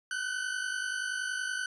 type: tone pair together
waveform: 40% pulse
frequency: 1482.5 / 1533 Hz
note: F#6 / G6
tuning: +3 / -39 cents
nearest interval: minor second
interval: 58 cents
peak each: -34 / -34 dBFS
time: 0.11-1.66 s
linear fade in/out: 2 ms
effects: resampled to 24000 Hz